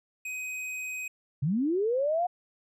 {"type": "tone", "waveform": "square", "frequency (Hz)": 2514, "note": "D#7", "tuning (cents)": 17, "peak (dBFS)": -34, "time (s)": [0.25, 1.08], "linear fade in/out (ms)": 5}
{"type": "linear sweep", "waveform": "sine", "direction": "up", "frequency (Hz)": [125.6, 730], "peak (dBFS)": -24, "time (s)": [1.42, 2.27], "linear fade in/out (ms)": 10}
{"effects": ["low-pass 12000 Hz 12 dB/octave"]}